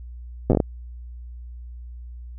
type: slowing click train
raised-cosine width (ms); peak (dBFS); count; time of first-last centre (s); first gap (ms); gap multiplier
2; -5; 7; 0.5-0.602; 8; 1.3
effects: added 60 Hz sine -35 dBFS peak until 2.38 s

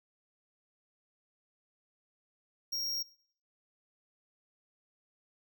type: tone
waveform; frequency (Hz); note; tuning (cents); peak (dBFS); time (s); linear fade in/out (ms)
square; 5588; F8; 0; -33; 2.72-3.03; 10
effects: noise-tail reverb RT60 0.6 s tail -22 dB re dry

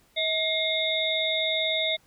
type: tone cluster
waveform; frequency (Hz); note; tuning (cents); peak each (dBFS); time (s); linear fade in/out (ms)
sine; 639 / 2133 / 3537 / 3759; D#5 / C7 / A7 / A#7; +46 / +33 / +8 / +14; -29; 0.16-1.97; 20
effects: pink hiss -62 dBFS RMS until 2.06 s

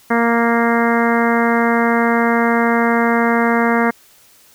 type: harmonic tone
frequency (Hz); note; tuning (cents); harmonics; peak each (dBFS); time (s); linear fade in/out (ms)
233.1; A#3; 0; 1 / 2 / 3 / 4 / 5 / 6 / 7 / 8 / 9; -16 / -19 / -21 / -22 / -23 / -24 / -24 / -25 / -26; 0.1-3.91; 10
effects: white hiss -49 dBFS RMS until 4.54 s

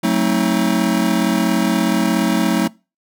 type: chord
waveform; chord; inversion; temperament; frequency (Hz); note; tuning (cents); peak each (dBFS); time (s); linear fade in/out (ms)
square; F# diminished seventh; none; just; 185 / 222 / 266.4 / 319.7; F#3 / A3 / C4 / Eb4; 0 / +16 / +31 / +47; -20 / -20 / -23 / -21; 0.03-2.68; 10
effects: noise-tail reverb RT60 0.3 s tail -23 dB re dry

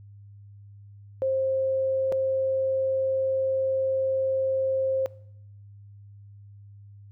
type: tone with dropouts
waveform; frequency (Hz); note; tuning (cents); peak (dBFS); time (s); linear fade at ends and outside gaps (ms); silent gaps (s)
sine; 530; C5; +22; -22; 1.22-5.06; 0; 2.12-2.124
effects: noise-tail reverb RT60 0.7 s tail -22 dB re dry + added 101 Hz sine -45 dBFS peak until 7.11 s

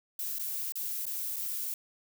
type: noise with dropouts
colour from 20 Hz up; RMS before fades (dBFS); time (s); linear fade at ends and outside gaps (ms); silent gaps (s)
violet; -35; 0.19-1.74; 2; 0.386-0.394 / 0.722-0.755 / 1.056-1.065 / 1.361-1.365
effects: none

